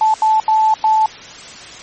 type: tone bursts at uneven times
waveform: sine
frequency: 873 Hz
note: A5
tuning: 14 cents flat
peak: -9 dBFS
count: 4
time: 0.01-0.14 / 0.22-0.4 / 0.48-0.74 / 0.84-1.06 s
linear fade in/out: 2 ms
effects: white hiss -34 dBFS RMS until 1.82 s + MP3 32 kbps